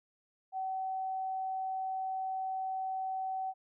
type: tone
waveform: sine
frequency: 760 Hz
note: F#5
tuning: 46 cents sharp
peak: -33 dBFS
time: 0.52-3.54 s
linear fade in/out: 50 ms
effects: none